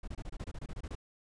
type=noise bursts; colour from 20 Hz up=brown; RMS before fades=-40 dBFS; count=13; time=0.03-0.953 s; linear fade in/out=5 ms; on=47 ms; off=26 ms; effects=resampled to 22050 Hz